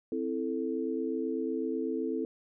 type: chord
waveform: sine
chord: A minor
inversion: first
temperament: equal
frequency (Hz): 261.6 / 329.6 / 440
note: C4 / E4 / A4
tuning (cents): 0 / 0 / 0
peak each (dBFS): -34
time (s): 0.12-2.25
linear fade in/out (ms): 2
effects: none